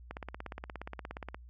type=click train; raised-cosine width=0.5 ms; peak=-25 dBFS; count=22; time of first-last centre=0.11-1.345 s; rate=17 Hz; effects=added 60 Hz sine -49 dBFS peak until 1.49 s